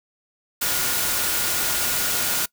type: tone in noise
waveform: sine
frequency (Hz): 1434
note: F6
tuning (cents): +45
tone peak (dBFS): -33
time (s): 0.61-2.46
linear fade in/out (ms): 10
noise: white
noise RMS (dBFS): -23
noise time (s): 0.61-2.46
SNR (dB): -13
effects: noise-tail reverb RT60 0.1 s tail -23 dB re dry